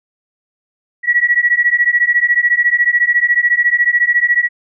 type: beating tone pair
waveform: sine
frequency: 1922 / 1936 Hz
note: B6 / B6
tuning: -48 / -35 cents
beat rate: 14 Hz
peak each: -13 dBFS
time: 1.03-4.49 s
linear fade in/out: 50 ms
effects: none